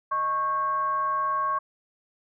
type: tone with frequency modulation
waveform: sine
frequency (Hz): 1101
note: C#6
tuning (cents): -12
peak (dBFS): -23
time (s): 0.11-1.59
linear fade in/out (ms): 10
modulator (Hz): 482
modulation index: 0.37
effects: none